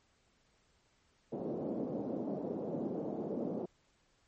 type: band-pass noise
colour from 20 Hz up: pink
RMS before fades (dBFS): -38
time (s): 1.32-3.66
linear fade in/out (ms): 10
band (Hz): 190 to 580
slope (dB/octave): 24
effects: pink hiss -72 dBFS RMS until 4.27 s + MP3 32 kbps